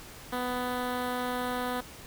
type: tone with notch filter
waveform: 10% pulse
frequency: 248.6 Hz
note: B3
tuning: 12 cents sharp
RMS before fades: -32 dBFS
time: 0.32-1.81 s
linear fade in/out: 10 ms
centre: 6500 Hz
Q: 0.75
effects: pink hiss -47 dBFS RMS until 2.06 s